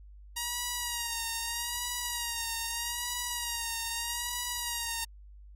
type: tone with vibrato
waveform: 5% pulse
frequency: 946 Hz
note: A#5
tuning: 25 cents sharp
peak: -20 dBFS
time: 0.36-5.05 s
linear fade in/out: 10 ms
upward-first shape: sine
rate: 0.8 Hz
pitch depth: 50 cents each way
effects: added 50 Hz sine -48 dBFS peak until 5.55 s + AAC 48 kbps